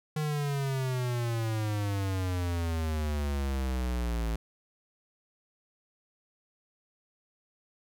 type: exponential sweep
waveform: square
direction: down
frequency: 154.6 to 55 Hz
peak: -29 dBFS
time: 0.16-4.36 s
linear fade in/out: 5 ms
effects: none